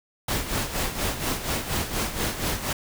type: noise with tremolo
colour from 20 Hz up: pink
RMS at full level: -25 dBFS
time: 0.28-2.73 s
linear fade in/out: 5 ms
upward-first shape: sine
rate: 4.2 Hz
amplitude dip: 65%
effects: none